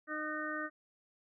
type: harmonic tone with a mistuned harmonic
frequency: 306.6 Hz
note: D#4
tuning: 25 cents flat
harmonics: 1 / 2 / 4 / 5 / 6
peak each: -42 / -44 / -42 / -41 / -42 dBFS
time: 0.07-0.7 s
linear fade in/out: 50 ms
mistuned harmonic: 5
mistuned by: -20 cents
effects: none